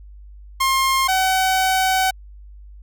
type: tone pair in turn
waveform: sawtooth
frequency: 1065 / 755.9 Hz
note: C6 / F#5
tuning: +30 / +37 cents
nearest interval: tritone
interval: 593 cents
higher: first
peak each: -12 dBFS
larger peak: neither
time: 0.6-1.08 / 1.08-2.11 s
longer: second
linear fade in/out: 10 ms
effects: added 50 Hz sine -38 dBFS peak until 2.82 s